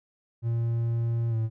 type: tone with pitch glide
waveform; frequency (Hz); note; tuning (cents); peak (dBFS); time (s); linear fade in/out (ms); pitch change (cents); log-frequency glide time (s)
triangle; 116.3 to 112.08; A#2 to A2; -4 to +32; -22; 0.42-1.5; 50; -64; 1.3-1.35
effects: none